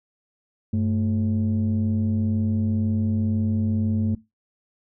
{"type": "tone pair together", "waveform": "sine", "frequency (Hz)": [98, 220], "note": ["G2", "A3"], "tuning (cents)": [0, 0], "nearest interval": "octave + major second", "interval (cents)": 1400, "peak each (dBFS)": -21, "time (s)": [0.73, 4.15], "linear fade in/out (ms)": 5, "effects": ["noise-tail reverb RT60 0.2 s tail -18 dB re dry", "tanh soft clip ceiling -16 dBFS"]}